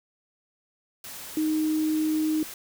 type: tone in noise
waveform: sine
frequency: 311.1 Hz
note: D#4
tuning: in tune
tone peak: -22 dBFS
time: 1.37-2.43 s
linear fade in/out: 2 ms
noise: white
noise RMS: -40 dBFS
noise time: 1.04-2.54 s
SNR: +15 dB
effects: none